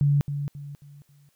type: tone with echo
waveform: sine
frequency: 143.2 Hz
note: D3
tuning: 43 cents flat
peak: -17 dBFS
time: 0.01-0.21 s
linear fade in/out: 0 ms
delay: 270 ms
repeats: 4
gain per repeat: -9 dB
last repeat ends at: 1.29 s
effects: white hiss -68 dBFS RMS until 1.35 s